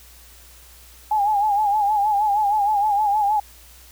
sine tone with vibrato, 830.6 Hz, G#5, in tune, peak -16 dBFS, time 1.11-3.4 s, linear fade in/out 5 ms, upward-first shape sine, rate 6.4 Hz, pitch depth 74 cents each way, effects added 60 Hz sine -48 dBFS peak until 3.91 s + white hiss -48 dBFS RMS until 3.91 s

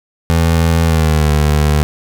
25% pulse tone with pitch glide, 82.41 to 74.7 Hz, E2 to D2, 0 to +30 cents, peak -6 dBFS, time 0.3-1.83 s, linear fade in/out 0 ms, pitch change -170 cents, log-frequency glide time 0.82-1.31 s, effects none

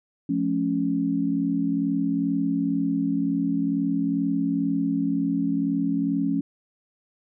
sine chord, F augmented, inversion none, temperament equal with one note detuned, 174.61 / 215.1 / 277.2 Hz, F3 / A3 / C#4, 0 / -39 / 0 cents, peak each -28 / -28 / -23 dBFS, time 0.29-6.41 s, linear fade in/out 5 ms, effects none

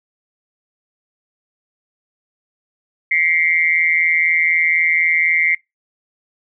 sine tone with amplitude modulation, 2106 Hz, C7, 11 cents sharp, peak -9 dBFS, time 3.11-5.55 s, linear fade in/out 5 ms, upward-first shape sine, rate 164 Hz, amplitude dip 90%, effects noise-tail reverb RT60 0.2 s tail -24 dB re dry

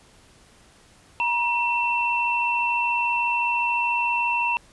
sine tone pair together, 952.1 / 2693 Hz, A#5 / E7, +36 / +36 cents, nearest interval octave + tritone, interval 1800 cents, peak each -23 dBFS, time 1.2-4.57 s, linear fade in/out 0 ms, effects pink hiss -54 dBFS RMS until 4.72 s + resampled to 24000 Hz

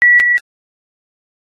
sine tone pair in turn, 1943 / 1943 Hz, B6 / B6, -29 / -29 cents, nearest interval unison, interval 0 cents, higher neither, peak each -5 / -9 dBFS, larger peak first, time 0.02-0.2 / 0.2-0.38 s, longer neither, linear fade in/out 0 ms, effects AAC 32 kbps

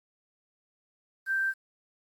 sine tone with quantisation, 1568 Hz, G6, in tune, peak -25 dBFS, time 1.26-1.54 s, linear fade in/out 50 ms, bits 9, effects AAC 64 kbps

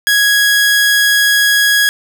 sawtooth tone, 1661 Hz, G#6, in tune, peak -5 dBFS, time 0.07-1.89 s, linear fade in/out 0 ms, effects none

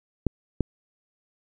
clicks, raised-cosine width 3 ms, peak -9 dBFS, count 2, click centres 0.267 / 0.607 s, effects none

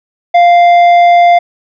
triangle tone with tanh clipping, 697 Hz, F5, 4 cents flat, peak -4 dBFS, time 0.34-1.39 s, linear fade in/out 10 ms, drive 12 dB, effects none

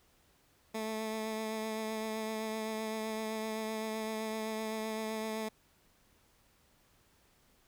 15% pulse tone with vibrato, 219.2 Hz, A3, 6 cents flat, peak -29 dBFS, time 0.74-5.49 s, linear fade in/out 10 ms, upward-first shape triangle, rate 7.8 Hz, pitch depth 20 cents each way, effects pink hiss -68 dBFS RMS until 7.67 s

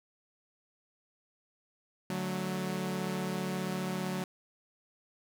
sawtooth chord, D major, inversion none, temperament equal, 146.83 / 185 / 220 Hz, D3 / F#3 / A3, 0 / 0 / 0 cents, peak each -36 / -30 / -36 dBFS, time 2.1-4.24 s, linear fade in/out 2 ms, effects none

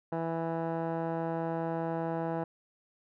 15% pulse tone with low-pass filter, 164.81 Hz, E3, in tune, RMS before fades -33 dBFS, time 0.12-2.44 s, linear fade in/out 5 ms, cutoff 1000 Hz, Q 3.7, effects none

